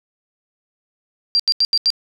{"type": "tone bursts", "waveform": "sine", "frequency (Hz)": 4729, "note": "D8", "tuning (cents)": 11, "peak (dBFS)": -12, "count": 5, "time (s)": [1.35, 1.903], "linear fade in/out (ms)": 0, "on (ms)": 45, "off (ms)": 82, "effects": []}